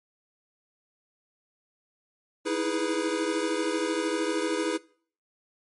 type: chord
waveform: square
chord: E major seventh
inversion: third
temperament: equal with one note detuned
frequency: 316.6 / 329.6 / 415.3 / 493.9 Hz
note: D#4 / E4 / G#4 / B4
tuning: +30 / 0 / 0 / 0 cents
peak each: -32 dBFS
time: 2.45-4.78 s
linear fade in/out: 20 ms
effects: noise-tail reverb RT60 0.5 s tail -22 dB re dry + MP3 48 kbps